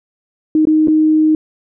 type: tone with dropouts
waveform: sine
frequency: 311.1 Hz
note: D#4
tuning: in tune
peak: -8 dBFS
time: 0.55-1.35 s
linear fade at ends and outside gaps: 2 ms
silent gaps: 0.653-0.671 / 0.874-0.882 s
effects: none